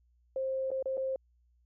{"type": "tone with dropouts", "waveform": "sine", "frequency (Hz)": 529, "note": "C5", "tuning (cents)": 19, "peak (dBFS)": -30, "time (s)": [0.36, 1.16], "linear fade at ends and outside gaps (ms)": 2, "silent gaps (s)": [[0.705, 0.715], [0.826, 0.857], [0.971, 0.977]], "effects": ["added 60 Hz sine -65 dBFS peak until 1.65 s"]}